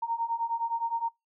sine beating tone pair, 918 / 927.7 Hz, A#5 / A#5, -27 / -9 cents, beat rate 9.7 Hz, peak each -32 / -30 dBFS, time 0.02-1.09 s, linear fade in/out 10 ms, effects noise-tail reverb RT60 0.2 s tail -25 dB re dry

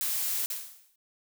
blue noise, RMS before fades -30 dBFS, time 0.01-0.46 s, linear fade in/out 0 ms
blue noise with exponential decay, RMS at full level -31 dBFS, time 0.5-0.96 s, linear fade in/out 5 ms, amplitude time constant 100 ms
effects none

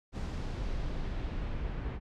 brown noise with low-pass filter sweep, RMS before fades -35 dBFS, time 0.12-2 s, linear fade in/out 50 ms, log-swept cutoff 6900 to 2400 Hz, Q 1, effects none

